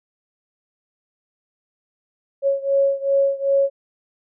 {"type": "beating tone pair", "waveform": "sine", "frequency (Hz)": [551, 553.6], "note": ["C#5", "C#5"], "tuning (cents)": [-11, -2], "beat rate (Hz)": 2.6, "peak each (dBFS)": [-18, -20], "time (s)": [2.42, 3.7], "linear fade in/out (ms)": 50, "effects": []}